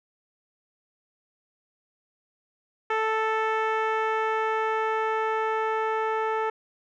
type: tone with low-pass filter sweep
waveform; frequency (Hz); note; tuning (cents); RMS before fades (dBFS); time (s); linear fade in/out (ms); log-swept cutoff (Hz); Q
10% pulse; 440; A4; 0; -26; 2.9-6.5; 5; 1800 to 1200; 0.79
effects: none